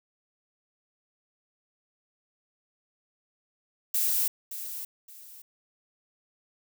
violet noise with echo, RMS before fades -26 dBFS, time 3.94-4.28 s, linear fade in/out 5 ms, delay 570 ms, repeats 2, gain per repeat -11 dB, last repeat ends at 5.42 s, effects none

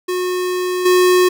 square tone with level steps, 363.4 Hz, F#4, 31 cents flat, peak -18 / -10 dBFS, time 0.08-1.29 s, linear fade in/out 10 ms, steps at 0.85 s, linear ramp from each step 10 ms, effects none

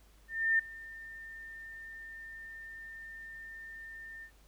sine tone with ADSR envelope, 1805 Hz, A6, 44 cents sharp, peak -23 dBFS, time 0.28-4.31 s, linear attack 310 ms, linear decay 7 ms, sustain -21 dB, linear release 82 ms, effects added 50 Hz sine -59 dBFS peak until 4.47 s + pink hiss -66 dBFS RMS until 4.47 s

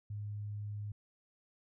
sine tone, 103.83 Hz, G#2, in tune, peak -38 dBFS, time 0.1-0.92 s, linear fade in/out 5 ms, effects none

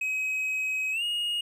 triangle tone with pitch glide, 2539 to 2866 Hz, D#7 to F7, +34 to +44 cents, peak -25 dBFS, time 0.01-1.41 s, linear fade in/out 5 ms, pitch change +210 cents, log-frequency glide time 0.92-1.03 s, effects none

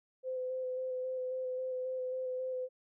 sine tone with vibrato, 512 Hz, C5, 38 cents flat, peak -34 dBFS, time 0.23-2.69 s, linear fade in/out 50 ms, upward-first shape square, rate 3.7 Hz, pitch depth 13 cents each way, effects none

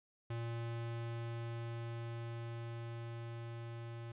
square tone with level ramp, 116.54 Hz, A#2, in tune, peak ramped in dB -39 to -45 dBFS, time 0.3-4.12 s, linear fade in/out 5 ms, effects resampled to 8000 Hz

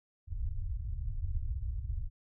pink low-pass noise, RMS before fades -35 dBFS, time 0.27-2.1 s, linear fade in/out 50 ms, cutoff 110 Hz, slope 48 dB/octave, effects none

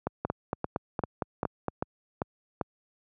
two click trains, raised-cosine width 1 ms, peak -14 / -14 dBFS, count 8 / 7, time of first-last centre 0.07-1.683 / 0.25-2.612 s, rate 4.34 / 2.54 Hz, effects high-pass 80 Hz 12 dB/octave

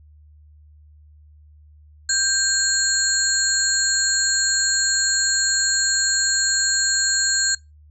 sine tone cluster, 1583 / 4268 / 6870 / 7600 Hz, G6 / C8 / A8 / A#8, +17 / +34 / -42 / +33 cents, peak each -23 dBFS, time 2.09-7.55 s, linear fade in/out 5 ms, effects noise-tail reverb RT60 0.2 s tail -23 dB re dry + added 75 Hz sine -46 dBFS peak until 7.9 s

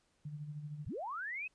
sine tone with tremolo, 148.9 Hz, D3, 24 cents sharp, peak -39 dBFS, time 0.25-0.85 s, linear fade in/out 5 ms, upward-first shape sine, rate 13 Hz, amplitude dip 55%
sine linear sweep, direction up, 39.94 to 2613 Hz, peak -38 dBFS, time 0.86-1.48 s, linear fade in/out 10 ms
effects pink hiss -75 dBFS RMS until 1.54 s + resampled to 22050 Hz

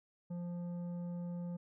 sine tone with tanh clipping, 174.61 Hz, F3, in tune, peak -40 dBFS, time 0.3-1.57 s, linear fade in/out 10 ms, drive 9 dB, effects none

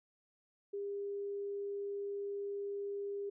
sine tone, 402.4 Hz, G4, 45 cents sharp, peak -37 dBFS, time 0.73-3.3 s, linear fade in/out 10 ms, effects none

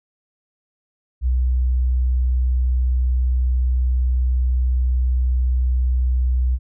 sine tone, 62.7 Hz, B1, 27 cents sharp, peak -15 dBFS, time 1.21-6.59 s, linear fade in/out 50 ms, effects none

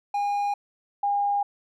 triangle / sine tone pair in turn, 814 / 810.1 Hz, G#5 / G#5, -35 / -43 cents, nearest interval unison, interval 8 cents, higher first, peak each -21 dBFS, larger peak neither, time 0.14-0.54 / 1.03-1.43 s, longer neither, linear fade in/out 5 ms, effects none

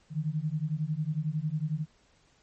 sine beating tone pair, 148.8 / 159.8 Hz, D3 / D#3, +23 / +47 cents, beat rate 11 Hz, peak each -31 dBFS, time 0.1-1.86 s, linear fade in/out 50 ms, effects pink hiss -65 dBFS RMS until 2.42 s + MP3 32 kbps

